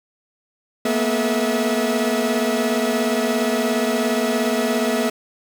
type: tone cluster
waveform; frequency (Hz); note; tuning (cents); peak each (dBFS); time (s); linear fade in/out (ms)
45% pulse; 228 / 245.1 / 429.8 / 482.7 / 649; A#3 / B3 / A4 / B4 / E5; -38 / -13 / -41 / -40 / -27; -25 / -23 / -24 / -31 / -24; 0.85-5.1; 5
effects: none